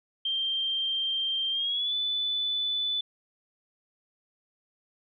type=tone with pitch glide; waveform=sine; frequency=3164 to 3490 Hz; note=G7 to A7; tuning=+15 to -15 cents; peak=-26 dBFS; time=0.25-3.01 s; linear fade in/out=5 ms; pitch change=+170 cents; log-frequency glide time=1.51-1.94 s; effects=none